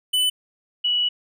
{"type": "tone pair in turn", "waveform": ["square", "sine"], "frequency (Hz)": [2998, 2940], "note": ["F#7", "F#7"], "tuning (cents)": [22, -12], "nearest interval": "unison", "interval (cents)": 34, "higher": "first", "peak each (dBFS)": -18, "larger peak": "neither", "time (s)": [[0.13, 0.3], [0.84, 1.09]], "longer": "second", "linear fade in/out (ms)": 10, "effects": []}